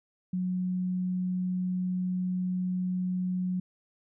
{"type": "tone", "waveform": "sine", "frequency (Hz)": 182.7, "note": "F#3", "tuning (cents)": -22, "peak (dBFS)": -27, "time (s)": [0.33, 3.6], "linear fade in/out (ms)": 5, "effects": []}